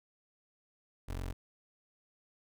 25% pulse tone, 45 Hz, F#1, 47 cents flat, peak -33 dBFS, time 1.08-1.33 s, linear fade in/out 10 ms, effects none

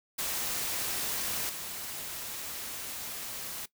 white noise with level steps, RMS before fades -33 / -39 dBFS, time 0.18-3.66 s, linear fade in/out 10 ms, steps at 1.49 s, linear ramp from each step 5 ms, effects noise-tail reverb RT60 0.1 s tail -19 dB re dry

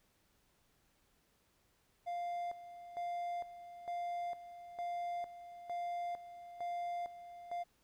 triangle tone with tremolo, 698.5 Hz, F5, in tune, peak -35 dBFS, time 2.06-7.64 s, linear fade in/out 20 ms, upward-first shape square, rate 1.1 Hz, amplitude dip 75%, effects pink hiss -74 dBFS RMS until 7.83 s

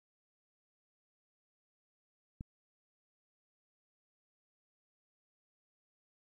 click, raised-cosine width 5 ms, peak -30 dBFS, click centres 2.409 s, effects 12-bit

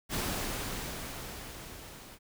pink noise with level ramp, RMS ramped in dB -32 to -50 dBFS, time 0.09-2.19 s, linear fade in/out 50 ms, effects none

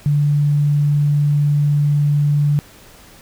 sine tone, 146 Hz, D3, 10 cents flat, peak -12 dBFS, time 0.06-2.59 s, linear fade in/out 0 ms, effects pink hiss -44 dBFS RMS until 3.21 s

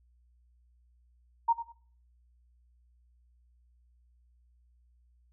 sine tone with echo, 929 Hz, A#5, 6 cents flat, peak -21 dBFS, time 1.48-1.53 s, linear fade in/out 10 ms, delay 97 ms, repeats 2, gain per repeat -13 dB, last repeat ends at 1.724 s, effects noise-tail reverb RT60 0.5 s tail -20 dB re dry + added 60 Hz sine -62 dBFS peak until 5.32 s

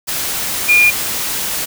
sine tone in noise, 2420 Hz, D#7, 49 cents flat, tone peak -7 dBFS, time 0.68-0.91 s, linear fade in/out 20 ms, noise white, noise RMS -20 dBFS, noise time 0.07-1.66 s, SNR +10 dB, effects none

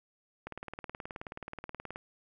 click train, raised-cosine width 0.5 ms, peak -25 dBFS, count 29, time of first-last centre 0.47-1.959 s, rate 18.8 Hz, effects none

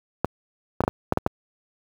clicks, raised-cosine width 1 ms, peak -5 dBFS, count 7, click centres 0.246 / 0.806 / 0.838 / 0.879 / 1.124 / 1.174 / 1.264 s, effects high-pass 60 Hz 12 dB/octave + 7-bit

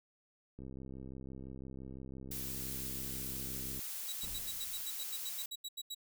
click train, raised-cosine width 3 ms, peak -35 dBFS, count 212, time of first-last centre 0.59-3.792 s, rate 65.9 Hz
blue noise, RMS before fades -42 dBFS, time 2.31-5.46 s, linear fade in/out 5 ms
sawtooth tone bursts, 3879 Hz, B7, 32 cents flat, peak -37 dBFS, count 15, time 4.08-5.948 s, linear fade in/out 10 ms, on 48 ms, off 82 ms
brown noise with exponential decay, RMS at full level -46 dBFS, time 4.23-5.25 s, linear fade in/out 0 ms, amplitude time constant 220 ms
effects none

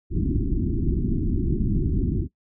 pink low-pass noise, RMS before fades -23 dBFS, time 0.1-2.28 s, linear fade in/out 50 ms, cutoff 370 Hz, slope 96 dB/octave, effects noise-tail reverb RT60 0.1 s tail -18 dB re dry

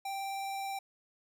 square tone with vibrato, 784 Hz, G5, in tune, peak -36 dBFS, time 0.05-0.79 s, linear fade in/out 5 ms, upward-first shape sine, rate 19 Hz, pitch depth 9 cents each way, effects 12-bit

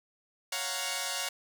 5% pulse chord, Gb major seventh, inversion second, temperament equal, 554.4 / 698.5 / 740 / 932.3 Hz, Db5 / F5 / Gb5 / Bb5, 0 / 0 / 0 / 0 cents, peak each -26 dBFS, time 0.52-1.29 s, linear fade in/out 5 ms, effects none

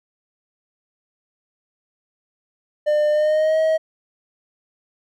triangle tone with pitch glide, 600 to 635.7 Hz, D5 to D#5, +37 to +37 cents, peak -13 dBFS, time 2.86-3.78 s, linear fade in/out 20 ms, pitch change +100 cents, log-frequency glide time 3.11-3.59 s, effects none

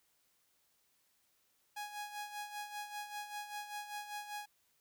sawtooth tone with tremolo, 830.6 Hz, G#5, in tune, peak -36 dBFS, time 1.76-4.46 s, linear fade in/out 10 ms, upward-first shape sine, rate 5.1 Hz, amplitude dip 65%, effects white hiss -75 dBFS RMS until 4.8 s

